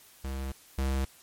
square tone pair in turn, 66.9 / 66.9 Hz, C2 / C2, +39 / +39 cents, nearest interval unison, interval 0 cents, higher neither, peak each -33 / -27 dBFS, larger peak second, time 0.24-0.52 / 0.78-1.05 s, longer first, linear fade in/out 5 ms, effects white hiss -56 dBFS RMS until 1.22 s + MP3 64 kbps

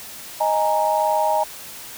sine chord, D# suspended fourth, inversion none, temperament equal, 622.3 / 830.6 / 932.3 Hz, D#5 / G#5 / A#5, 0 / 0 / 0 cents, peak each -21 dBFS, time 0.4-1.44 s, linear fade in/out 10 ms, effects white hiss -37 dBFS RMS until 1.97 s

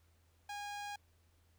sawtooth tone with notch filter, 819 Hz, G#5, 24 cents flat, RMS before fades -44 dBFS, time 0.49-0.96 s, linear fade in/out 5 ms, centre 12000 Hz, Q 0.96, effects added 83 Hz sine -68 dBFS peak until 1.58 s + pink hiss -75 dBFS RMS until 1.58 s

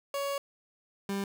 30% pulse tone pair in turn, 560 / 197.99 Hz, C#5 / G3, +18 / +18 cents, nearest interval octave + tritone, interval 1800 cents, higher first, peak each -28 dBFS, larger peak neither, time 0.14-0.38 / 1.09-1.24 s, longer first, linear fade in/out 2 ms, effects none

